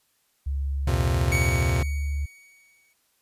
sine tone with pitch glide, 69.3 to 71.79 Hz, C#2 to D2, 0 to -39 cents, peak -24 dBFS, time 0.46-2.26 s, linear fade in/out 10 ms, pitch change +61 cents, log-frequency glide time 1.07-1.47 s
45% pulse chord, F suspended fourth, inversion none, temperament just, 87.31 / 116.41 / 130.96 Hz, F2 / Bb2 / C3, 0 / -2 / +2 cents, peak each -27 dBFS, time 0.87-1.83 s, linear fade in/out 5 ms
45% pulse tone with exponential decay, 2244 Hz, C#7, 21 cents sharp, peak -23 dBFS, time 1.32-2.93 s, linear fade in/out 1 ms, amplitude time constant 350 ms
effects white hiss -68 dBFS RMS until 3.21 s + resampled to 32000 Hz

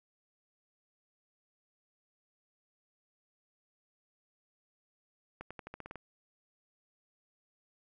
accelerating click train, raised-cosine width 0.5 ms, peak -28 dBFS, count 9, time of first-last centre 5.41-5.957 s, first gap 96 ms, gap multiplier 0.9, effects none

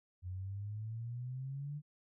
sine exponential sweep, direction up, 89.2 to 150 Hz, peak -39 dBFS, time 0.22-1.82 s, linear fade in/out 50 ms, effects none

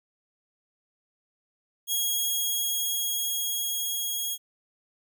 10% pulse tone with level ramp, 3297 Hz, G#7, 13 cents flat, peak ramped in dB -16 to -20 dBFS, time 1.87-4.38 s, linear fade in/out 50 ms, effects none

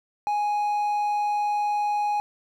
triangle tone, 830.6 Hz, G#5, in tune, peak -20 dBFS, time 0.27-2.2 s, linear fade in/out 0 ms, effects none

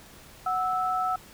sine tone pair together, 740 / 1312.2 Hz, F#5 / E6, 0 / -8 cents, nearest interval minor seventh, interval 992 cents, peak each -27 dBFS, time 0.46-1.16 s, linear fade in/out 5 ms, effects pink hiss -50 dBFS RMS until 1.33 s

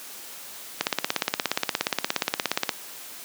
click train, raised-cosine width 0.2 ms, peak -4 dBFS, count 33, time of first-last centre 0.81-2.692 s, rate 17 Hz, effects white hiss -41 dBFS RMS until 3.24 s + high-pass 200 Hz 12 dB/octave

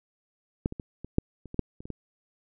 clicks, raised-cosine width 3 ms, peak -12 / -23 / -22 / -25 / -8 / -30 / -25 / -10 / -30 / -27 / -21 dBFS, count 11, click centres 0.659 / 0.724 / 0.798 / 1.046 / 1.184 / 1.457 / 1.544 / 1.593 / 1.805 / 1.855 / 1.903 s, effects none

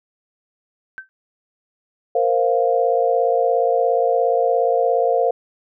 sine tone with exponential decay, 1547 Hz, G6, 23 cents flat, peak -25 dBFS, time 0.98-1.09 s, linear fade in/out 0 ms, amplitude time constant 23 ms
sine chord, Bb suspended second, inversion none, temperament equal, 466.2 / 523.3 / 698.5 Hz, Bb4 / C5 / F5, 0 / 0 / 0 cents, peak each -19 dBFS, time 2.15-5.31 s, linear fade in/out 5 ms
effects none

